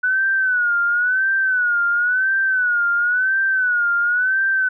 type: tone with vibrato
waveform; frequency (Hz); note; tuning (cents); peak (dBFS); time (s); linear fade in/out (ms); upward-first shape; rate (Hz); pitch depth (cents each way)
sine; 1482; F#6; +2; -15; 0.03-4.69; 10; sine; 0.96; 100
effects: none